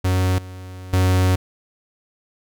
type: tone with level steps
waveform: 45% pulse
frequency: 92.5 Hz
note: F#2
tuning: in tune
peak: -16 / -33 / -14 dBFS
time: 0.04-1.36 s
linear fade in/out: 10 ms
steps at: 0.38 / 0.93 s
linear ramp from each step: 5 ms
effects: none